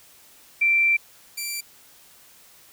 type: tone pair in turn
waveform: sine / 10% pulse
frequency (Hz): 2349 / 2349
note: D7 / D7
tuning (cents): 0 / 0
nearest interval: unison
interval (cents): 0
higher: neither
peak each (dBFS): -16 / -19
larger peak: first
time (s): 0.61-0.97 / 1.37-1.61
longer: first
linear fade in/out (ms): 10
effects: white hiss -52 dBFS RMS until 2.72 s